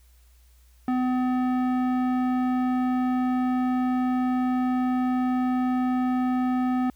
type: tone with low-pass filter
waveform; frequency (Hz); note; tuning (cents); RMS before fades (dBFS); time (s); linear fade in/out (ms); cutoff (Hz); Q
square; 253; B3; +42; -24; 0.88-6.9; 2; 1300; 0.86
effects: added 60 Hz sine -53 dBFS peak until 6.95 s + white hiss -64 dBFS RMS until 6.95 s